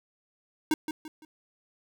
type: tone with echo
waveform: square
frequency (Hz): 311.1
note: D#4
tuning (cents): 0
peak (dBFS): -22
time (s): 0.71-0.74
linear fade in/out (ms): 2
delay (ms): 170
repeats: 3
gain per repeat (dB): -9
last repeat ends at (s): 1.25
effects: none